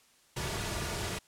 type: noise with comb filter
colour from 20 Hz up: pink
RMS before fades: -35 dBFS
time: 0.36-1.19 s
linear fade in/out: 10 ms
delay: 3.8 ms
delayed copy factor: -0.55
effects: white hiss -64 dBFS RMS until 1.27 s + low-pass 10000 Hz 12 dB/octave